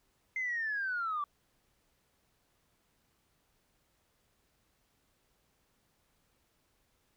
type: linear sweep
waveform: sine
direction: down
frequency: 2090 to 1143 Hz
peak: -31 dBFS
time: 0.36-1.24 s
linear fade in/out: 2 ms
effects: tanh soft clip ceiling -27 dBFS + pink hiss -74 dBFS RMS until 7.16 s